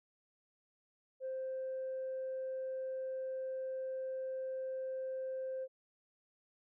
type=tone; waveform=sine; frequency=523.3 Hz; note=C5; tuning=in tune; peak=-36 dBFS; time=1.2-5.68 s; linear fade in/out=50 ms; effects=tanh soft clip ceiling -34 dBFS